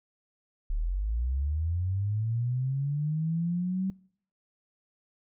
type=linear sweep; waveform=sine; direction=up; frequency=34.65 to 192.2 Hz; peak=-26 dBFS; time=0.7-3.9 s; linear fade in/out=0 ms; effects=noise-tail reverb RT60 0.6 s tail -24 dB re dry

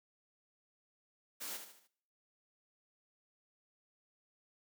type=noise with echo; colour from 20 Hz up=white; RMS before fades=-43 dBFS; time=1.4-1.58 s; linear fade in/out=20 ms; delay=75 ms; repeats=4; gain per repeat=-7 dB; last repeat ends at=1.88 s; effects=noise-tail reverb RT60 0.7 s tail -23 dB re dry + high-pass 200 Hz 12 dB/octave

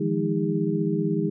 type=tone cluster; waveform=sine; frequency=156.9 / 172.9 / 207.2 / 315.4 / 403.6 Hz; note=D#3 / F3 / G#3 / D#4 / G#4; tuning=+15 / -17 / -4 / +24 / -49 cents; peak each=-28 dBFS; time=0-1.3 s; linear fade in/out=10 ms; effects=none

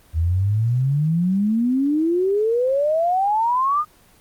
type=exponential sweep; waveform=sine; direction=up; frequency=77.78 to 1244.5 Hz; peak=-16 dBFS; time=0.13-3.85 s; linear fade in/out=50 ms; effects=pink hiss -53 dBFS RMS until 4.2 s + Opus 24 kbps

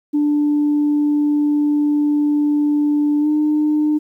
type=tone with pitch glide; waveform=sine; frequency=294.6 to 302 Hz; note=D4 to D4; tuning=+6 to +48 cents; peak=-12 dBFS; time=0.13-3.99 s; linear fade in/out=20 ms; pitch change=+42 cents; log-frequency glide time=3.2-3.27 s; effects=tanh soft clip ceiling -10 dBFS + 9-bit

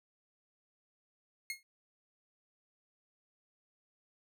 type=tone with exponential decay; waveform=sawtooth; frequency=2153 Hz; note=C7; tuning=49 cents sharp; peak=-30 dBFS; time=1.5-1.63 s; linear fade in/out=1 ms; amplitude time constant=27 ms; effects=none

